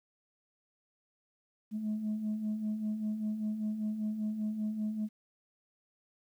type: beating tone pair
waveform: sine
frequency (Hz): 210 / 215.1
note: G#3 / A3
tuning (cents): +19 / -39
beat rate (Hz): 5.1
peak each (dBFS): -39 / -31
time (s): 1.71-5.09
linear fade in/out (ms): 50
effects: tanh soft clip ceiling -28 dBFS + 11-bit